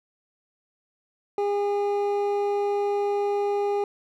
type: tone pair together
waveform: triangle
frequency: 406.5 / 814 Hz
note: G#4 / G#5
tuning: -37 / -35 cents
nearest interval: octave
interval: 1202 cents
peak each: -21 / -27 dBFS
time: 1.38-3.84 s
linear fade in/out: 2 ms
effects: none